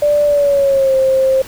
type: tone with pitch glide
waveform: sine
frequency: 587.3 to 529.3 Hz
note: D5 to C5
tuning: 0 to +20 cents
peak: -9 dBFS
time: 0.02-1.42 s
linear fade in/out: 5 ms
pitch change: -180 cents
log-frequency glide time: 0.25-0.95 s
effects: pink hiss -34 dBFS RMS until 1.47 s